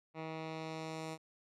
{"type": "tone with low-pass filter sweep", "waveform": "10% pulse", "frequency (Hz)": 159.5, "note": "D#3", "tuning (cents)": 43, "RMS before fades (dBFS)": -43, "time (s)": [0.14, 1.18], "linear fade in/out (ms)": 50, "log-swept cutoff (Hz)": [2400, 9100], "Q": 1, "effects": []}